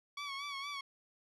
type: tone with vibrato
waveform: 15% pulse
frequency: 1125 Hz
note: C#6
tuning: 25 cents sharp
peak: -33 dBFS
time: 0.17-0.81 s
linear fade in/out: 5 ms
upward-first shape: sine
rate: 4.3 Hz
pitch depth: 54 cents each way
effects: low-pass 6000 Hz 12 dB/octave